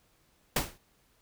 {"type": "noise with exponential decay", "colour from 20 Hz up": "pink", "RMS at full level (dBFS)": -23, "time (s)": [0.56, 0.78], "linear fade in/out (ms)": 5, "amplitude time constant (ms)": 46, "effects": ["pink hiss -68 dBFS RMS until 1.21 s"]}